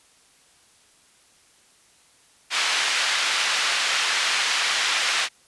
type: band-pass noise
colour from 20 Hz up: pink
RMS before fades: -23 dBFS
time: 2.5-5.29 s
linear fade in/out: 50 ms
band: 1600 to 4900 Hz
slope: 12 dB/octave
effects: white hiss -57 dBFS RMS until 5.47 s + resampled to 24000 Hz